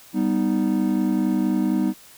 triangle chord, G augmented, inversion none, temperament equal, 196 / 246.9 / 311.1 Hz, G3 / B3 / D#4, 0 / 0 / 0 cents, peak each -21 dBFS, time 0.13-1.94 s, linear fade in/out 50 ms, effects white hiss -48 dBFS RMS until 2.17 s

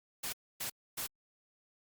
white noise bursts, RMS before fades -38 dBFS, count 3, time 0.23-1.07 s, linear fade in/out 10 ms, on 100 ms, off 270 ms, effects Opus 48 kbps

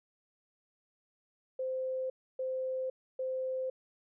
sine tone bursts, 519 Hz, C5, 14 cents flat, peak -32 dBFS, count 3, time 1.59-3.7 s, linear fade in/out 5 ms, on 510 ms, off 290 ms, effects none

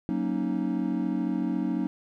triangle chord, D# minor seventh, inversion first, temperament equal, 185 / 233.1 / 277.2 / 311.1 Hz, F#3 / A#3 / C#4 / D#4, 0 / 0 / 0 / 0 cents, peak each -29 dBFS, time 0.09-1.87 s, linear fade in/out 0 ms, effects none

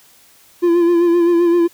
triangle tone with vibrato, 343.7 Hz, F4, 28 cents flat, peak -8 dBFS, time 0.62-1.68 s, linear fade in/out 20 ms, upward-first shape sine, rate 7.7 Hz, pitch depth 38 cents each way, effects white hiss -49 dBFS RMS until 1.73 s

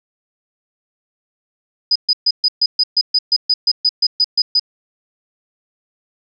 sine tone bursts, 4978 Hz, D#8, in tune, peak -10 dBFS, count 16, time 1.91-4.596 s, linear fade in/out 5 ms, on 46 ms, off 130 ms, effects none

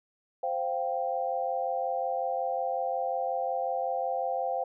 sine chord, C suspended fourth, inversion none, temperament equal, 523.3 / 698.5 / 784 Hz, C5 / F5 / G5, 0 / 0 / 0 cents, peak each -32 dBFS, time 0.43-4.64 s, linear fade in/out 5 ms, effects none

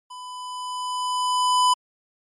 square tone with level ramp, 1000 Hz, B5, 21 cents sharp, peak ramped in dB -37 to -15 dBFS, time 0.1-1.74 s, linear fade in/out 10 ms, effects MP3 48 kbps

